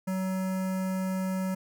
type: tone with notch filter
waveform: square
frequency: 188.1 Hz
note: F#3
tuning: 29 cents sharp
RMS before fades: -30 dBFS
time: 0.07-1.55 s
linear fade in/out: 10 ms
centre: 3600 Hz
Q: 0.8
effects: none